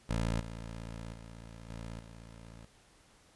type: tone with level steps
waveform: 15% pulse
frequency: 56.4 Hz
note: A1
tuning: 44 cents sharp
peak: -24 / -35 / -41 / -35 / -43 dBFS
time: 0.09-2.66 s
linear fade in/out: 10 ms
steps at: 0.4 / 1.13 / 1.69 / 1.99 s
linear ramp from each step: 10 ms
effects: pink hiss -63 dBFS RMS until 3.35 s + resampled to 24000 Hz